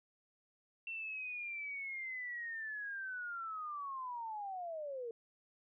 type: linear sweep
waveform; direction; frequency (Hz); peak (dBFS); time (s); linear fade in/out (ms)
sine; down; 2712 to 450; -40; 0.87-5.11; 2
effects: none